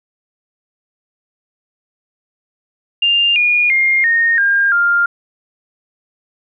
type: tone with pitch steps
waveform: sine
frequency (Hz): 2800 / 2438 / 2122 / 1847.3 / 1608.2 / 1400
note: F7 / D#7 / C7 / A#6 / G6 / F6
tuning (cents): +4 / -36 / +24 / -16 / +44 / +4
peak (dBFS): -10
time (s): 3.02-5.06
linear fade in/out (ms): 5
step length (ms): 340
effects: none